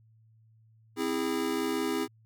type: chord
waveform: square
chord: C augmented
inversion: none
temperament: just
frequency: 261.6 / 327 / 408.8 Hz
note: C4 / E4 / G#4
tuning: 0 / -14 / -27 cents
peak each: -34 / -33 / -33 dBFS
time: 0.96-2.08 s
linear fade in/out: 50 ms
effects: added 111 Hz sine -58 dBFS peak until 2.25 s